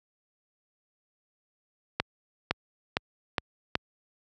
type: accelerating click train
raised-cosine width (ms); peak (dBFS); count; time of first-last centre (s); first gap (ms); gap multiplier
0.3; -8; 5; 2-3.754; 510; 0.9
effects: high-pass 60 Hz 12 dB/octave